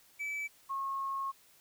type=tone pair in turn; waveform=triangle / sine; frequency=2304 / 1087.3 Hz; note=D7 / C#6; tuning=-34 / -34 cents; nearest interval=octave + minor second; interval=1300 cents; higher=first; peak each=-33 / -33 dBFS; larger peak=neither; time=0.19-0.48 / 0.69-1.32 s; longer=second; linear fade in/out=20 ms; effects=white hiss -63 dBFS RMS until 1.6 s